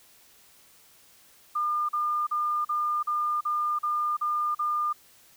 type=tone bursts; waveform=sine; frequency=1206 Hz; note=D6; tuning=46 cents sharp; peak=-24 dBFS; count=9; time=1.55-4.93 s; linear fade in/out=10 ms; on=340 ms; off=40 ms; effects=white hiss -57 dBFS RMS until 5.36 s